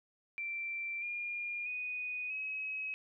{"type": "tone with pitch steps", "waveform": "sine", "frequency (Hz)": [2349, 2415, 2483, 2553], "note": ["D7", "D7", "D#7", "D#7"], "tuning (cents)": [0, 48, -4, 44], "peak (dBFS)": -36, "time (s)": [0.38, 2.94], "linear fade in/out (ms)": 0, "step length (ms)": 640, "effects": []}